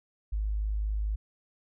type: tone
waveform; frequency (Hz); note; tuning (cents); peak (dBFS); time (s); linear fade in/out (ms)
sine; 52.2; G#1; +10; -27; 0.32-1.16; 10
effects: none